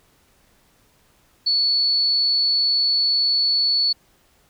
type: tone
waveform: sine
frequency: 4431 Hz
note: C#8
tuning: 2 cents flat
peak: -16 dBFS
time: 1.46-3.93 s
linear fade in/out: 10 ms
effects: pink hiss -59 dBFS RMS until 4.49 s